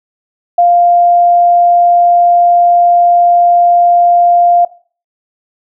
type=tone; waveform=sine; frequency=698.5 Hz; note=F5; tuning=in tune; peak=-4 dBFS; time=0.58-4.65 s; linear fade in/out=5 ms; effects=noise-tail reverb RT60 0.4 s tail -19 dB re dry